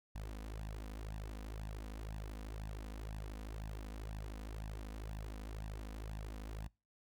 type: tone with flanger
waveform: sawtooth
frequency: 52.9 Hz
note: G#1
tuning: 33 cents sharp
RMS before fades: -45 dBFS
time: 0.15-6.68 s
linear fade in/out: 5 ms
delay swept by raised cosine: 1.1 to 4.1 ms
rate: 2 Hz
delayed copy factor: +1
effects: noise-tail reverb RT60 0.3 s tail -26 dB re dry